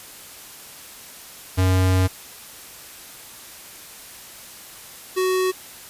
square tone pair in turn, 93 / 372 Hz, F#2 / F#4, +9 / +9 cents, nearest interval 2 octaves, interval 2400 cents, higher second, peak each -16 / -19 dBFS, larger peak first, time 1.57-2.08 / 5.16-5.52 s, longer first, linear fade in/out 20 ms, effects white hiss -41 dBFS RMS until 5.89 s + resampled to 32000 Hz

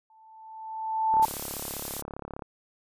sine tone with exponential growth, 882 Hz, A5, 4 cents sharp, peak -16 dBFS, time 0.1-1.25 s, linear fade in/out 2 ms, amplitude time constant 250 ms
click train, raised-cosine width 1 ms, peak -23 dBFS, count 46, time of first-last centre 1.14-2.422 s, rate 35.1 Hz
blue noise, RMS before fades -34 dBFS, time 1.22-2.02 s, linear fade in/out 10 ms
effects resampled to 32000 Hz

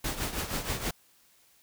pink noise with tremolo, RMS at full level -30 dBFS, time 0.04-0.91 s, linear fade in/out 5 ms, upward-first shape triangle, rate 6.3 Hz, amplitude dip 75%, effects white hiss -63 dBFS RMS until 1.62 s

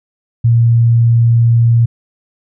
sine tone, 116.8 Hz, A#2, 4 cents sharp, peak -6 dBFS, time 0.44-1.86 s, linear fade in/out 10 ms, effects none

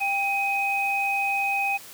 sine tone pair together, 792.5 / 2516 Hz, G5 / D#7, +19 / +19 cents, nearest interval octave + minor sixth, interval 2000 cents, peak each -26 / -24 dBFS, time 0-1.78 s, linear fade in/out 20 ms, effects white hiss -44 dBFS RMS until 1.93 s + high-pass 60 Hz 12 dB/octave

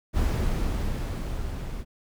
brown noise with level ramp, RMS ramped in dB -23 to -34 dBFS, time 0.13-1.85 s, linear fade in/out 50 ms, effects none

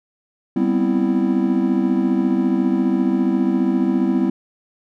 triangle chord, C major seventh, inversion second, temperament equal, 196 / 246.9 / 261.6 / 329.6 Hz, G3 / B3 / C4 / E4, 0 / 0 / 0 / 0 cents, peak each -19 dBFS, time 0.56-4.3 s, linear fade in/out 5 ms, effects none

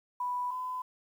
sine tone pair in turn, 987.8 / 1009.7 Hz, B5 / B5, 0 / +38 cents, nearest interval unison, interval 38 cents, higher second, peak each -30 / -33 dBFS, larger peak first, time 0.2-0.51 / 0.51-0.82 s, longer neither, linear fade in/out 5 ms, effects 10-bit

